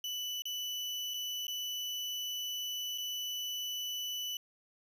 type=tone with dropouts; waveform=35% pulse; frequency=2978 Hz; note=F#7; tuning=11 cents sharp; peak=-34 dBFS; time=0.04-4.37 s; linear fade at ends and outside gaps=2 ms; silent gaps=0.421-0.454 / 1.138-1.141 / 1.469-1.48 / 2.978-2.982 s; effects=none